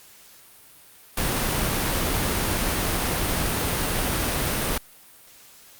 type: noise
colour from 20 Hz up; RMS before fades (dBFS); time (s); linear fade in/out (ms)
pink; -24; 1.17-4.78; 5
effects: white hiss -50 dBFS RMS until 5.79 s + Opus 48 kbps